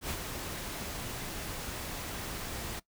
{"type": "noise with ADSR envelope", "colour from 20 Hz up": "pink", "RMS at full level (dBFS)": -34, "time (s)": [0.01, 2.8], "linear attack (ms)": 85, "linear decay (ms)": 67, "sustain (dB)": -5, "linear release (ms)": 14, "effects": ["noise-tail reverb RT60 0.1 s tail -19 dB re dry"]}